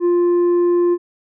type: tone with tanh clipping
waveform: sine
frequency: 349.8 Hz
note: F4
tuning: 3 cents sharp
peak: -13 dBFS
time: 0-0.98 s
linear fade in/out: 50 ms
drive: 4 dB
effects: none